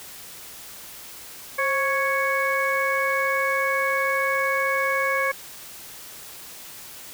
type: harmonic tone with a mistuned harmonic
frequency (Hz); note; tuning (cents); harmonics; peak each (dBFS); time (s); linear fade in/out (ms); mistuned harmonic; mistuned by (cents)
554.4; C#5; 0; 1 / 2 / 3 / 4; -26 / -26 / -26 / -26; 1.58-5.32; 10; 1; -62
effects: white hiss -41 dBFS RMS until 7.13 s